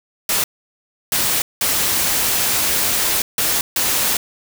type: noise bursts at uneven times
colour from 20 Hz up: white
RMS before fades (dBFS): -18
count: 5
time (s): 0.29-0.44 / 1.12-1.42 / 1.61-3.22 / 3.38-3.61 / 3.76-4.17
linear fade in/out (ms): 2
effects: none